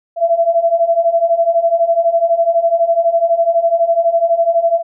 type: beating tone pair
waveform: sine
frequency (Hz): 664 / 676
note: E5 / E5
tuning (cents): +12 / +43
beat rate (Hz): 12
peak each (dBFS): -15 / -12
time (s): 0.16-4.83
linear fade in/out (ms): 50
effects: none